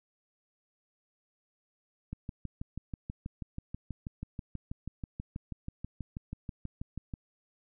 click train, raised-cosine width 5 ms, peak -25 dBFS, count 32, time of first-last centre 2.13-7.138 s, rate 6.19 Hz, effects none

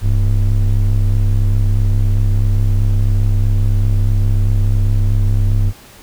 triangle ring-modulated tone, 65.41 Hz, C2, in tune, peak -5 dBFS, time 0.01-5.73 s, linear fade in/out 50 ms, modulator 33.9 Hz, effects pink hiss -41 dBFS RMS until 6.02 s

